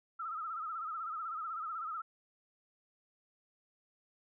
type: tone with vibrato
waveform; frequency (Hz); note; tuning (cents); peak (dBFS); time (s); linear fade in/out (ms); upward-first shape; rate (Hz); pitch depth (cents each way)
sine; 1296; E6; -30; -37; 0.19-2.02; 10; sine; 16; 90
effects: none